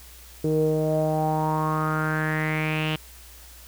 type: tone with low-pass filter sweep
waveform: sawtooth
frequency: 155.56 Hz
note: D#3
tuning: in tune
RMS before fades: -24 dBFS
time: 0.44-2.96 s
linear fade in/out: 5 ms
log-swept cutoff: 410 to 3000 Hz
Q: 6.2
effects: added 60 Hz sine -47 dBFS peak until 3.67 s + white hiss -48 dBFS RMS until 3.67 s